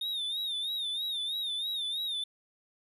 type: tone with vibrato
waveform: triangle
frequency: 3669 Hz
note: A#7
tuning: 28 cents flat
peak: -30 dBFS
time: 0.01-2.24 s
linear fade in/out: 5 ms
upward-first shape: sine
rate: 3.1 Hz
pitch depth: 93 cents each way
effects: none